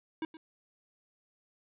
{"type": "tone with echo", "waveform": "square", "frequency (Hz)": 320, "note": "D#4", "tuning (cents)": 49, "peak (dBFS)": -33, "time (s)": [0.22, 0.25], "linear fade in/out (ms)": 2, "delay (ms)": 120, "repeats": 1, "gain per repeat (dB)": -15, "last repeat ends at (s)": 0.37, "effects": ["resampled to 8000 Hz", "11-bit"]}